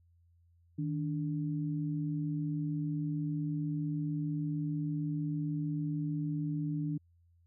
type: tone pair together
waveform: sine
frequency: 155.56 / 291.2 Hz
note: D#3 / D4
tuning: 0 / -15 cents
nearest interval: major seventh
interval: 1085 cents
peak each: -33 / -36 dBFS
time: 0.78-6.98 s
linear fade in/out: 10 ms
effects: added 85 Hz sine -63 dBFS peak until 7.46 s